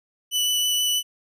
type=tone with vibrato; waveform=sawtooth; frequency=2974 Hz; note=F#7; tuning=8 cents sharp; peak=-17 dBFS; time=0.31-1.03 s; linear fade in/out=50 ms; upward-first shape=sine; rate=6.3 Hz; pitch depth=8 cents each way; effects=none